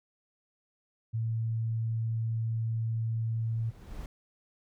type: tone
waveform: sine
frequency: 113.1 Hz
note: A2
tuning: 48 cents sharp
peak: -28 dBFS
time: 1.13-3.71 s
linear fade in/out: 20 ms
type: noise with exponential growth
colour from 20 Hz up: brown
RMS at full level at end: -37 dBFS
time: 3.04-4.06 s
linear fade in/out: 2 ms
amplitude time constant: 220 ms
effects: none